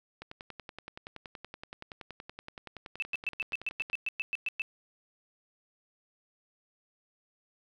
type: click train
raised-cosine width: 0.3 ms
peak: -26 dBFS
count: 40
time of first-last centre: 0.22-3.899 s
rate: 10.6 Hz
type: tone bursts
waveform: sine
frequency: 2637 Hz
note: E7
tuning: in tune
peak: -29 dBFS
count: 13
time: 3-4.619 s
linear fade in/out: 0 ms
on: 23 ms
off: 110 ms
effects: none